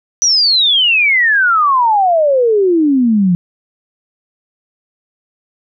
sine exponential sweep, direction down, 5980 to 170.9 Hz, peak -8 dBFS, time 0.22-3.35 s, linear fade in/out 0 ms, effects none

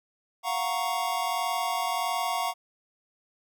square chord, Gb major seventh, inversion third, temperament equal, 698.5 / 740 / 932.3 / 1108.7 Hz, F5 / Gb5 / Bb5 / Db6, 0 / 0 / 0 / 0 cents, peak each -33 dBFS, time 0.43-2.54 s, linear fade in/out 50 ms, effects none

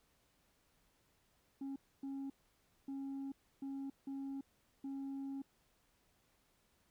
sine tone bursts at uneven times, 273.3 Hz, C#4, 24 cents flat, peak -38 dBFS, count 6, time 1.61-1.76 / 2.03-2.3 / 2.88-3.32 / 3.62-3.9 / 4.07-4.41 / 4.84-5.42 s, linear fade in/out 5 ms, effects tanh soft clip ceiling -40 dBFS + pink hiss -75 dBFS RMS until 6.9 s

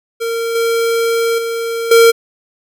square tone with level steps, 460.4 Hz, A#4, 22 cents flat, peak -17 / -13 / -18 / -5 dBFS, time 0.2-2.12 s, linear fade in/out 20 ms, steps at 0.55 / 1.38 / 1.91 s, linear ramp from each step 5 ms, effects none

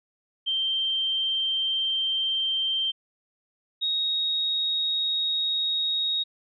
sine tone pair in turn, 3141 / 3762 Hz, G7 / A#7, +3 / +15 cents, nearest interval minor third, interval 312 cents, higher second, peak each -23 dBFS, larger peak neither, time 0.46-2.92 / 3.81-6.24 s, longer first, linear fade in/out 20 ms, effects none

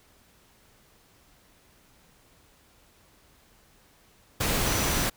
sine tone in noise, 5920 Hz, F#8, in tune, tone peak -36 dBFS, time 4.66-5.05 s, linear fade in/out 10 ms, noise pink, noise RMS -26 dBFS, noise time 4.4-5.1 s, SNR -13 dB, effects pink hiss -60 dBFS RMS until 5.16 s

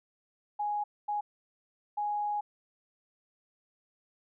sine tone bursts at uneven times, 830.6 Hz, G#5, in tune, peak -29 dBFS, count 3, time 0.59-0.84 / 1.08-1.21 / 1.97-2.41 s, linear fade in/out 10 ms, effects none

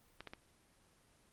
clicks, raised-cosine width 0.3 ms, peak -30 dBFS, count 3, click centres 0.206 / 0.273 / 0.335 s, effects pink hiss -69 dBFS RMS until 1.32 s + Opus 24 kbps

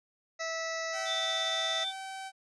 harmonic tone, 653 Hz, E5, 17 cents flat, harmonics 1 / 2 / 3 / 4 / 6 / 7 / 8 / 9 / 10, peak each -37 / -41 / -37 / -49 / -46 / -51 / -44 / -47 / -47 dBFS, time 0.39-1.85 s, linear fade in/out 20 ms
sawtooth tone with pitch glide, 764 to 769.3 Hz, G5 to G5, -45 to -33 cents, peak -35 dBFS, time 0.92-2.32 s, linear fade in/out 50 ms, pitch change +12 cents, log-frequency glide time 1.5-1.61 s
sine tone with tremolo, 3558 Hz, A7, 19 cents sharp, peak -30 dBFS, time 1.05-1.93 s, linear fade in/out 50 ms, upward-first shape triangle, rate 17 Hz, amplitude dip 30%
effects resampled to 24000 Hz

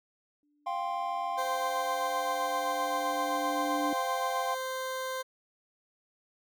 sine tone with exponential growth, 293.7 Hz, D4, in tune, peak -30 dBFS, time 0.43-3.93 s, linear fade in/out 1 ms, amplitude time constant 760 ms
triangle chord, F suspended second, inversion none, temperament just, 698.5 / 785.8 / 1047.7 Hz, F5 / G5 / C6, 0 / +4 / +2 cents, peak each -33 dBFS, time 0.66-4.55 s, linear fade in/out 10 ms
20% pulse tone, 520 Hz, C5, 11 cents flat, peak -28 dBFS, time 1.37-5.23 s, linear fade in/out 20 ms
effects none

